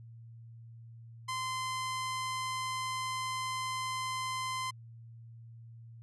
sawtooth tone, 1035 Hz, C6, 19 cents flat, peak -30 dBFS, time 1.28-4.71 s, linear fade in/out 10 ms, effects added 115 Hz sine -48 dBFS peak until 6.02 s + resampled to 24000 Hz

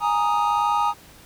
triangle chord, Ab suspended second, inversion none, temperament equal, 830.6 / 932.3 / 1244.5 Hz, Ab5 / Bb5 / Eb6, 0 / 0 / 0 cents, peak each -21 dBFS, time 0-0.94 s, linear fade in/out 50 ms, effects pink hiss -48 dBFS RMS until 1.25 s

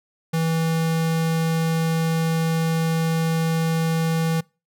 square tone, 163 Hz, E3, 19 cents flat, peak -20 dBFS, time 0.33-4.41 s, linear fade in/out 10 ms, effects noise-tail reverb RT60 0.3 s tail -25 dB re dry

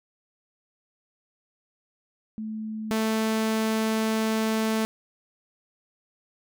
sine / sawtooth tone pair in turn, 217.6 / 220.4 Hz, A3 / A3, -19 / +3 cents, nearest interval unison, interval 22 cents, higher second, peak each -30 / -19 dBFS, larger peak second, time 2.38-2.91 / 2.91-4.85 s, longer second, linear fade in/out 0 ms, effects none

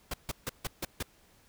pink noise bursts, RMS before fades -34 dBFS, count 6, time 0.11-1.028 s, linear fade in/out 5 ms, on 28 ms, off 150 ms, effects pink hiss -63 dBFS RMS until 1.48 s

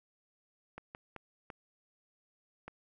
clicks, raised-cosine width 0.5 ms, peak -29 dBFS, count 5, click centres 0.78 / 0.949 / 1.163 / 1.502 / 2.68 s, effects none

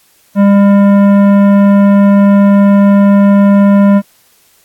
triangle tone with tanh clipping, 200.4 Hz, G3, 38 cents sharp, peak -5 dBFS, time 0.35-4.02 s, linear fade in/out 50 ms, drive 18 dB, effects white hiss -49 dBFS RMS until 4.64 s + AAC 64 kbps

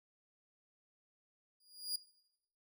sawtooth tone with exponential growth, 4855 Hz, D#8, 43 cents flat, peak -30 dBFS, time 1.6-1.96 s, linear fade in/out 5 ms, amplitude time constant 78 ms, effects noise-tail reverb RT60 0.8 s tail -20 dB re dry

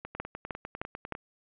two click trains, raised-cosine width 0.5 ms, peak -18 / -23 dBFS, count 4 / 12, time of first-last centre 0.2-1.123 / 0.05-1.151 s, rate 3.25 / 9.99 Hz, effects resampled to 8000 Hz + 8-bit

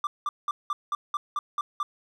triangle tone bursts, 1181 Hz, D6, 9 cents sharp, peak -23 dBFS, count 9, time 0.04-1.83 s, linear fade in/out 2 ms, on 30 ms, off 190 ms, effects none

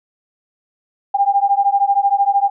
sine beating tone pair, 793 / 806 Hz, G5 / G5, +20 / +48 cents, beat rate 13 Hz, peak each -15 dBFS, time 1.14-2.5 s, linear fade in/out 10 ms, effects none

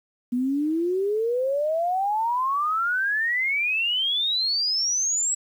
sine exponential sweep, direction up, 240.2 to 7870 Hz, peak -21 dBFS, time 0.32-5.35 s, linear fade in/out 10 ms, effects 9-bit

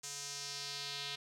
square tone with band-pass filter sweep, 142.1 Hz, C#3, 43 cents sharp, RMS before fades -43 dBFS, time 0.03-1.16 s, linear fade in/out 10 ms, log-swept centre 6800 to 3700 Hz, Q 2.5, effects none

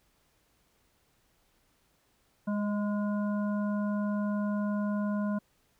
harmonic tone with a mistuned harmonic, 205.7 Hz, G#3, 16 cents flat, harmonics 1 / 3 / 5 / 7, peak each -28 / -38 / -42 / -45 dBFS, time 2.47-5.39 s, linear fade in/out 10 ms, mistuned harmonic 3, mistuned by +25 cents, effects pink hiss -70 dBFS RMS until 5.79 s

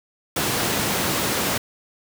pink high-pass noise, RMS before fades -23 dBFS, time 0.36-1.58 s, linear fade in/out 5 ms, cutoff 130 Hz, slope 12 dB/octave, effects none

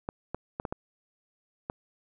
clicks, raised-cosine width 1 ms, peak -18 dBFS, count 6, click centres 0.089 / 0.346 / 0.599 / 0.652 / 0.725 / 1.699 s, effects none

